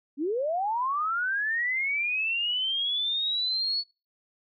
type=linear sweep; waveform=sine; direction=up; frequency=261.6 to 4443 Hz; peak=-25 dBFS; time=0.17-3.84 s; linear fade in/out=50 ms; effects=noise-tail reverb RT60 0.3 s tail -25 dB re dry